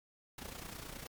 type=noise with amplitude modulation; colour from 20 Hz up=pink; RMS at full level=-44 dBFS; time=0.38-1.07 s; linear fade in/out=2 ms; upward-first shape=sine; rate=29.6 Hz; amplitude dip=65%; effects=MP3 96 kbps